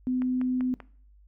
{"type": "tone", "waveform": "sine", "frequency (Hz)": 253.8, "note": "B3", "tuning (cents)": 47, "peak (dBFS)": -24, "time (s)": [0.07, 0.74], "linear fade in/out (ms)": 0}
{"type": "click train", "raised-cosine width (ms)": 0.5, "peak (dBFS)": -26, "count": 4, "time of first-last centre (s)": [0.22, 0.803], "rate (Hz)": 5.15}
{"effects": ["noise-tail reverb RT60 0.5 s tail -20 dB re dry", "added 50 Hz sine -53 dBFS peak until 1.27 s"]}